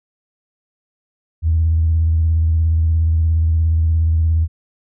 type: tone with vibrato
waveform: sine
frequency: 81 Hz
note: E2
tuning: 30 cents flat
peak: -11 dBFS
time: 1.42-4.48 s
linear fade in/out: 50 ms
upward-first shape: square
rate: 17 Hz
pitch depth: 35 cents each way
effects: tanh soft clip ceiling -7 dBFS